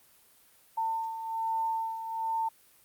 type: beating tone pair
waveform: sine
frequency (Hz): 898 / 899.2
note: A5 / A5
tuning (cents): +35 / +37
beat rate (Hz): 1.2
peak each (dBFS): -37 / -30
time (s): 0.77-2.49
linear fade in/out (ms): 10
effects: white hiss -61 dBFS RMS until 2.84 s + Opus 32 kbps